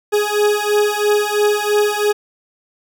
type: beating tone pair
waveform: 40% pulse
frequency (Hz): 415.3 / 418.3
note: G#4 / G#4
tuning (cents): 0 / +12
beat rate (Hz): 3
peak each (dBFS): -16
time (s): 0.12-2.13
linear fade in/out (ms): 20
effects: none